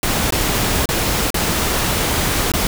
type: noise with dropouts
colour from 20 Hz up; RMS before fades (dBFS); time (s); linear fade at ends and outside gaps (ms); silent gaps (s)
pink; -18; 0.03-2.67; 1; 0.306-0.323 / 0.857-0.889 / 1.304-1.343 / 2.518-2.537
effects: none